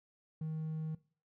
triangle tone, 157.5 Hz, D#3, 21 cents sharp, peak -33 dBFS, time 0.41-0.95 s, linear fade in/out 5 ms, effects noise-tail reverb RT60 0.4 s tail -21 dB re dry + tanh soft clip ceiling -30 dBFS

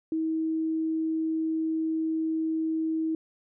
sine tone, 320 Hz, D#4, 49 cents sharp, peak -25 dBFS, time 0.12-3.15 s, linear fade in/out 2 ms, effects none

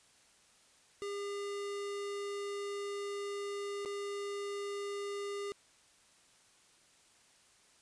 square tone with dropouts, 403.9 Hz, G#4, 48 cents flat, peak -38 dBFS, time 1.02-5.52 s, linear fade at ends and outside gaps 0 ms, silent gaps 3.85-3.858 s, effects white hiss -65 dBFS RMS until 7.81 s + resampled to 22050 Hz

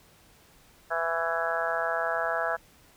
harmonic tone with a mistuned harmonic, 166.2 Hz, E3, 15 cents sharp, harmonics 3 / 4 / 5 / 6 / 7 / 8 / 9 / 10, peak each -36 / -30 / -36 / -37 / -40 / -33 / -36 / -33 dBFS, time 0.9-2.57 s, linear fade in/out 20 ms, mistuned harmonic 7, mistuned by -29 cents, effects pink hiss -58 dBFS RMS until 2.96 s

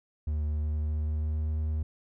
triangle tone with pitch glide, 75.4 to 77.43 Hz, D2 to D#2, +46 to -8 cents, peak -25 dBFS, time 0.27-1.83 s, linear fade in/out 5 ms, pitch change +46 cents, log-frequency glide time 0.46-1.54 s, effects none

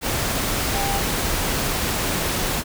sine tone in noise, 794 Hz, G5, 22 cents sharp, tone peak -25 dBFS, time 0.72-1.02 s, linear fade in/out 50 ms, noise pink, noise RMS -23 dBFS, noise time 0.01-2.64 s, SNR -5 dB, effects none

